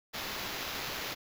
white noise with sample-and-hold, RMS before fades -38 dBFS, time 0.13-1.15 s, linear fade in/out 20 ms, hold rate 8820 Hz, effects none

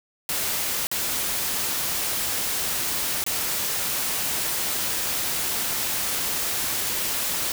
white noise with dropouts, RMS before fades -26 dBFS, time 0.29-7.52 s, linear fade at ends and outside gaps 1 ms, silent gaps 0.87-0.914 / 3.24-3.264 s, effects none

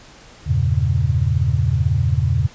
sine chord, E diminished seventh, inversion none, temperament equal, 82.41 / 98 / 116.54 / 138.59 Hz, E2 / G2 / Bb2 / Db3, 0 / 0 / 0 / 0 cents, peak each -20 / -21 / -20 / -20 dBFS, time 0.46-2.48 s, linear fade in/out 20 ms, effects pink hiss -44 dBFS RMS until 2.54 s + resampled to 16000 Hz

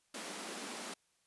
pink high-pass noise, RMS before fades -44 dBFS, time 0.14-0.94 s, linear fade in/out 5 ms, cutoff 200 Hz, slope 48 dB/octave, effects white hiss -75 dBFS RMS until 1.26 s + resampled to 24000 Hz

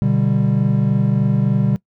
triangle chord, G major, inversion first, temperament equal, 123.47 / 146.83 / 196 Hz, B2 / D3 / G3, 0 / 0 / 0 cents, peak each -16 dBFS, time 0.02-1.76 s, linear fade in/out 0 ms, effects noise-tail reverb RT60 0.1 s tail -21 dB re dry

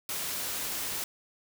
white noise, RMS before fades -34 dBFS, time 0.09-1.04 s, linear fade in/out 2 ms, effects none

